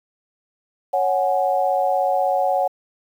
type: chord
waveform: sine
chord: C# suspended fourth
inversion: none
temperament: equal with one note detuned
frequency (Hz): 554.4 / 740 / 836.4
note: C#5 / F#5 / G#5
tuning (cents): 0 / 0 / +12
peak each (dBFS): -21 / -19 / -25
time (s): 0.93-2.68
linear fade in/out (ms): 10
effects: 8-bit